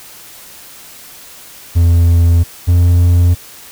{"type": "tone pair in turn", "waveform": "triangle", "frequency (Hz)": [85, 87.29], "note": ["F2", "F2"], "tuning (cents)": [-46, 0], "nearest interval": "unison", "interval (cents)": 46, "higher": "second", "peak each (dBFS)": -4, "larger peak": "neither", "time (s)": [[1.75, 2.44], [2.67, 3.35]], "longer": "first", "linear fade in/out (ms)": 20, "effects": ["white hiss -36 dBFS RMS until 3.71 s"]}